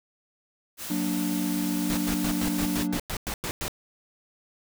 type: noise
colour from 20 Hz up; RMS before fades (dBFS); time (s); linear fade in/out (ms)
white; -36; 0.77-2.88; 50
type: chord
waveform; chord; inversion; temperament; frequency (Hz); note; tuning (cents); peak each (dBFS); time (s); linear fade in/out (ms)
triangle; Gb augmented; none; equal; 185 / 233.1 / 293.7; Gb3 / Bb3 / D4; 0 / 0 / 0; -28 / -30 / -26; 0.9-2.98; 5
type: noise bursts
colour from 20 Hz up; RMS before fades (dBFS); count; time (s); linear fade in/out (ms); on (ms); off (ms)
pink; -31; 11; 1.9-3.681; 0; 71; 100
effects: none